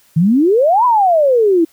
sine exponential two-way sweep, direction up then down, 150.9 to 1018 to 316.8 Hz, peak -8 dBFS, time 0.16-1.65 s, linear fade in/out 10 ms, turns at 0.85 s, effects white hiss -52 dBFS RMS until 1.72 s

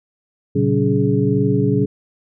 sine tone cluster, 116.2 / 138.2 / 189.5 / 281.9 / 418.1 Hz, A#2 / C#3 / F#3 / C#4 / G#4, -5 / -5 / +42 / +29 / +12 cents, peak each -20 dBFS, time 0.55-1.86 s, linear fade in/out 10 ms, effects none

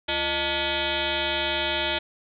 sine tone with frequency modulation, 1975.5 Hz, B6, in tune, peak -23 dBFS, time 0.08-1.99 s, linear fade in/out 10 ms, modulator 272 Hz, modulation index 6.2, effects none

